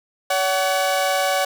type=tone pair together; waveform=sawtooth; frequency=568.2 / 750 Hz; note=C#5 / F#5; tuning=+43 / +23 cents; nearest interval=perfect fourth; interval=480 cents; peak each=-17 dBFS; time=0.3-1.45 s; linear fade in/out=5 ms; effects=none